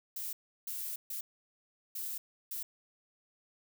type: noise bursts at uneven times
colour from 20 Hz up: violet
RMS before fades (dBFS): -39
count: 5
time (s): 0.16-0.33 / 0.67-0.96 / 1.1-1.21 / 1.95-2.18 / 2.51-2.63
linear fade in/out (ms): 5
effects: none